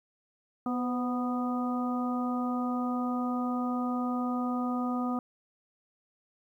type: harmonic tone with a mistuned harmonic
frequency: 246.9 Hz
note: B3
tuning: in tune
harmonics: 1 / 2 / 3 / 4 / 5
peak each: -29 / -41 / -37 / -44 / -37 dBFS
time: 0.66-5.19 s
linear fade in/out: 2 ms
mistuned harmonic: 2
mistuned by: +42 cents
effects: 11-bit